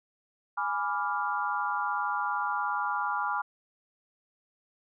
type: chord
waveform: sine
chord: G# diminished seventh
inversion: none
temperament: equal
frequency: 830.6 / 987.8 / 1174.7 / 1396.9 Hz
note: G#5 / B5 / D6 / F6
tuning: 0 / 0 / 0 / 0 cents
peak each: -33 dBFS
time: 0.57-3.42 s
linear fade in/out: 10 ms
effects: none